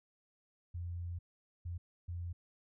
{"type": "tone bursts at uneven times", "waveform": "sine", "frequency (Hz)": 86.8, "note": "F2", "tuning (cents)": -10, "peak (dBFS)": -38, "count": 3, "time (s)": [[0.74, 1.19], [1.65, 1.78], [2.08, 2.33]], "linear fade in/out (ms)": 10, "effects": []}